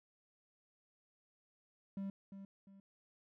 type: tone with echo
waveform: triangle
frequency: 196 Hz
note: G3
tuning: in tune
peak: -37 dBFS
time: 1.97-2.1 s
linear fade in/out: 2 ms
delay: 350 ms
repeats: 2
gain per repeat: -9 dB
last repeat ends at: 2.8 s
effects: none